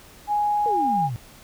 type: tone with pitch glide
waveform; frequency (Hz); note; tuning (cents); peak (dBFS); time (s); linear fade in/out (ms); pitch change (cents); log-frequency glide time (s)
sine; 830.6 to 814.9; G#5 to G#5; 0 to -33; -19; 0.27-1.1; 50; -33; 0.65-0.83
type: exponential sweep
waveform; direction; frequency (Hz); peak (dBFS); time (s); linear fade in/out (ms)
sine; down; 488.4 to 109.9; -26; 0.66-1.16; 0
effects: pink hiss -48 dBFS RMS until 1.43 s